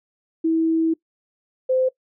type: tone pair in turn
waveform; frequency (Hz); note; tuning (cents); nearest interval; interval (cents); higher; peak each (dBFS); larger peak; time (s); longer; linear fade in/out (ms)
sine; 324.7 / 516.5; E4 / C5; -26 / -22; minor sixth; 804; second; -16; neither; 0.44-0.94 / 1.69-1.89; first; 10
effects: noise-tail reverb RT60 0.1 s tail -21 dB re dry